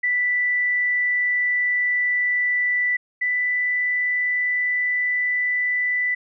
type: tone pair in turn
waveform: sine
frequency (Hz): 1975.5 / 1984.9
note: B6 / B6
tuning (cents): 0 / +8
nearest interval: unison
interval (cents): 8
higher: second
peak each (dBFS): -18 / -19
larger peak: first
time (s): 0.03-2.97 / 3.21-6.15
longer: neither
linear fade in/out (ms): 10
effects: none